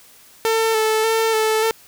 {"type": "tone with vibrato", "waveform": "sawtooth", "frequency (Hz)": 442.8, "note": "A4", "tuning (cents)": 11, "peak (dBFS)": -12, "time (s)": [0.45, 1.71], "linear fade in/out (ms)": 0, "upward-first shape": "square", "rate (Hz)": 1.7, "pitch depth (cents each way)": 21, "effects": ["white hiss -48 dBFS RMS until 1.87 s"]}